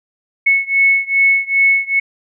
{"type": "beating tone pair", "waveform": "sine", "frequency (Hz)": [2200, 2202.5], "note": ["C#7", "C#7"], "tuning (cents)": [-14, -12], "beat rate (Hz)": 2.5, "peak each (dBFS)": [-13, -14], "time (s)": [0.46, 2], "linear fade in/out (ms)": 10, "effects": []}